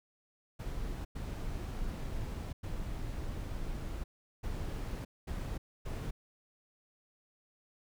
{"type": "noise bursts at uneven times", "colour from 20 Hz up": "brown", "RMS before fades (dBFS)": -38, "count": 6, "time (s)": [[0.59, 1.05], [1.15, 2.53], [2.63, 4.04], [4.43, 5.05], [5.27, 5.58], [5.85, 6.11]], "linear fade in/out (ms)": 10, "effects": []}